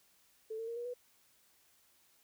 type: tone with pitch steps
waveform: sine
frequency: 440 / 452.4 / 465.1 / 478.2 / 491.6 Hz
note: A4 / A4 / A#4 / A#4 / B4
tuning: 0 / +48 / -4 / +44 / -8 cents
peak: -38 dBFS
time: 0.5-0.94 s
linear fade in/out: 10 ms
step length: 88 ms
effects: white hiss -69 dBFS RMS until 2.23 s